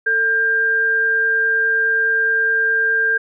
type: tone pair together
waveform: sine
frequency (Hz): 447.6 / 1595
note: A4 / G6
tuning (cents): +30 / +30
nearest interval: octave + minor seventh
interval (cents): 2200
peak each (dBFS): -26 / -14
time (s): 0.06-3.18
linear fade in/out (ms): 10
effects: none